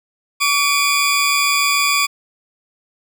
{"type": "tone pair together", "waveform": "20% pulse", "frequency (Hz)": [1139.2, 2425], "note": ["C#6", "D#7"], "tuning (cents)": [47, -45], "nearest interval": "octave + minor second", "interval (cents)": 1308, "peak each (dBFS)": -12, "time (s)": [0.4, 2.07], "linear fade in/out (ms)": 20, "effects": []}